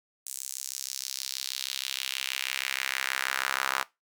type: tone with high-pass filter sweep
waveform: sawtooth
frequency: 66.3 Hz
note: C2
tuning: 23 cents sharp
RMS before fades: -33 dBFS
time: 0.26-3.83 s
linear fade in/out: 5 ms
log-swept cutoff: 8000 to 1200 Hz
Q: 1.9
effects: noise-tail reverb RT60 0.2 s tail -19 dB re dry